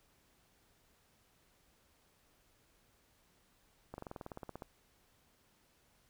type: slowing click train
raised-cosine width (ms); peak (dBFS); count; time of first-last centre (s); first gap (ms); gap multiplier
1; -30; 14; 3.94-4.622; 41; 1.04
effects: pink hiss -71 dBFS RMS until 6.09 s